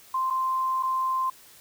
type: tone with dropouts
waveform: sine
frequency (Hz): 1044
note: C6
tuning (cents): -4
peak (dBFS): -23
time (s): 0.14-1.3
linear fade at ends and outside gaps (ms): 5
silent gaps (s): 0.302-0.306 / 0.827-0.832
effects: white hiss -52 dBFS RMS until 1.6 s